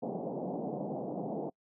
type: band-pass noise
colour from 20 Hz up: pink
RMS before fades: -37 dBFS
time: 0.02-1.5 s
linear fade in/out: 10 ms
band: 150 to 790 Hz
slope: 48 dB/octave
effects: noise-tail reverb RT60 0.1 s tail -26 dB re dry